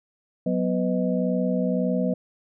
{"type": "tone cluster", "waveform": "sine", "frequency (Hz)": [186, 247.8, 501, 627], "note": ["F#3", "B3", "B4", "D#5"], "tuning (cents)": [9, 6, 25, 13], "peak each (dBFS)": [-24, -26, -28, -30], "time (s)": [0.46, 2.14], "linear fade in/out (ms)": 5, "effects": []}